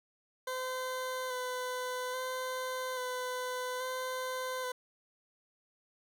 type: tone with vibrato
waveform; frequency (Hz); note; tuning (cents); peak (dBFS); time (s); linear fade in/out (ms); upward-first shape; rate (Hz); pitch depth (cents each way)
20% pulse; 508; B4; +49; -30; 0.47-4.72; 5; square; 0.6; 17
effects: none